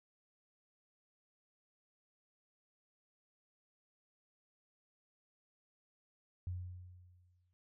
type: tone with exponential decay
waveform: sine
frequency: 89.9 Hz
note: F#2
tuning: 49 cents flat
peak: -36 dBFS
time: 6.47-7.53 s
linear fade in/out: 0 ms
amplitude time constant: 230 ms
effects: none